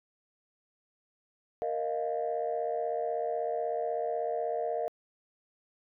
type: chord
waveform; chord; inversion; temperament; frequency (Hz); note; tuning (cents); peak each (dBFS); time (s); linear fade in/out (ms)
sine; Bb suspended fourth; none; equal; 466.2 / 622.3 / 698.5; Bb4 / Eb5 / F5; 0 / 0 / 0; -33; 1.62-4.88; 0
effects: tanh soft clip ceiling -22 dBFS